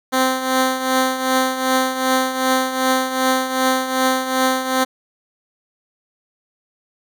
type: tone with tremolo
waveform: 10% pulse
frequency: 260 Hz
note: C4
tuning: 11 cents flat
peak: -5 dBFS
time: 0.12-4.85 s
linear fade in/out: 20 ms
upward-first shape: triangle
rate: 2.6 Hz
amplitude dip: 70%
effects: none